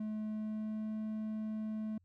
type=tone with pitch glide; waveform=triangle; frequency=214.9 to 216.6 Hz; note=A3 to A3; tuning=-41 to -27 cents; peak=-34 dBFS; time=0-1.98 s; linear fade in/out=5 ms; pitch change=+14 cents; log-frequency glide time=0.28-0.96 s; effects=added 89 Hz sine -67 dBFS peak until 2.04 s